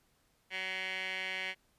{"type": "tone with band-pass filter", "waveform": "15% pulse", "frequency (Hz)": 188.1, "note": "F#3", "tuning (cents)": 29, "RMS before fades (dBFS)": -38, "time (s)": [0.5, 1.55], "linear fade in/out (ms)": 50, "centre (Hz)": 2400, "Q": 6.9, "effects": ["pink hiss -72 dBFS RMS until 1.78 s", "resampled to 32000 Hz"]}